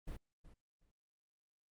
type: noise with echo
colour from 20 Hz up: brown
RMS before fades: -43 dBFS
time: 0.07-0.17 s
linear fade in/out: 10 ms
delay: 370 ms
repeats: 2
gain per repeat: -14 dB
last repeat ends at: 0.91 s
effects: Opus 32 kbps